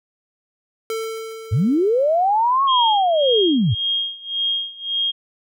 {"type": "tone with exponential decay", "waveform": "square", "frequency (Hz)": 446.4, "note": "A4", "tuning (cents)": 25, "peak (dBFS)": -22, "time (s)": [0.9, 2.74], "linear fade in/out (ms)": 1, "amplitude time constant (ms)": 400}
{"type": "linear two-way sweep", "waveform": "sine", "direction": "up then down", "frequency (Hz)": [84, 1113, 84], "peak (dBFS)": -14, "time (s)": [1.51, 3.75], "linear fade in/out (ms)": 20, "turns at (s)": 2.64}
{"type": "tone with tremolo", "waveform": "sine", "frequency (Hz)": 3244, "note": "G#7", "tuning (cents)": -41, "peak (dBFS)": -17, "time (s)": [2.67, 5.12], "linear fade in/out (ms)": 20, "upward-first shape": "sine", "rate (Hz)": 1.8, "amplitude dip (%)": 90}
{"effects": []}